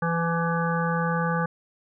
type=harmonic tone with a mistuned harmonic; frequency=167.4 Hz; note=E3; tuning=27 cents sharp; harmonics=1 / 3 / 5 / 7 / 9 / 10; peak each=-25 / -30 / -31 / -30 / -32 / -36 dBFS; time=0.02-1.46 s; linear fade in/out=5 ms; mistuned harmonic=5; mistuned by=+19 cents; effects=none